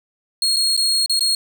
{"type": "tone with dropouts", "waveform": "35% pulse", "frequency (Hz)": 4283, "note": "C8", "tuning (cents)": 40, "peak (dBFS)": -14, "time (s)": [0.42, 1.35], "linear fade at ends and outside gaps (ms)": 2, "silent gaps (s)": [[0.562, 0.566], [0.766, 0.775], [1.061, 1.096], [1.194, 1.207]], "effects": []}